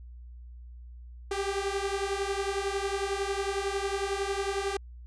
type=beating tone pair; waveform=sawtooth; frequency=389.8 / 400.8 Hz; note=G4 / G4; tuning=-10 / +38 cents; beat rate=11 Hz; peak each=-28 dBFS; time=1.31-4.77 s; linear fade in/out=5 ms; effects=added 60 Hz sine -43 dBFS peak until 5.06 s + resampled to 22050 Hz